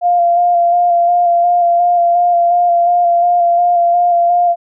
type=tone with vibrato; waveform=sine; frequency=697 Hz; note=F5; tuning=4 cents flat; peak=-8 dBFS; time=0.01-4.56 s; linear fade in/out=50 ms; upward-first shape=square; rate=2.8 Hz; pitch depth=18 cents each way; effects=none